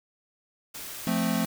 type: noise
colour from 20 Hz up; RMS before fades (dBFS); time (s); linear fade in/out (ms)
white; -39; 0.74-1.46; 10
type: chord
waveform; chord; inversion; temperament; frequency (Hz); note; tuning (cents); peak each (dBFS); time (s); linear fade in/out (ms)
square; F major; none; equal; 174.61 / 220 / 261.6; F3 / A3 / C4; 0 / 0 / 0; -30 / -28 / -31; 1.07-1.45; 2
effects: none